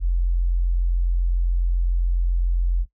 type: tone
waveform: sine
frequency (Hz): 43.65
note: F1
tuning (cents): 0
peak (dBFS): -17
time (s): 0-2.86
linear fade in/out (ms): 50
effects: noise-tail reverb RT60 0.1 s tail -18 dB re dry